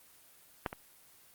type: clicks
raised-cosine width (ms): 0.5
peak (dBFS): -16 / -25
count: 2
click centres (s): 0.662 / 0.729
effects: white hiss -60 dBFS RMS until 1.34 s + Opus 24 kbps